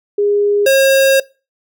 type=tone pair in turn; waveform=sine / square; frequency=409.5 / 539.7 Hz; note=G#4 / C#5; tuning=-24 / -46 cents; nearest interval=perfect fourth; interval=478 cents; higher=second; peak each=-11 / -8 dBFS; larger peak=second; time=0.18-0.66 / 0.66-1.2 s; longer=second; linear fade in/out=5 ms; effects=noise-tail reverb RT60 0.3 s tail -22 dB re dry